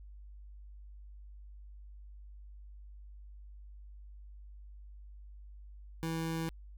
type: tone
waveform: 25% pulse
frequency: 163.1 Hz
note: E3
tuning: 18 cents flat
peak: -30 dBFS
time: 6.03-6.49 s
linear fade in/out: 0 ms
effects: added 50 Hz sine -48 dBFS peak until 6.77 s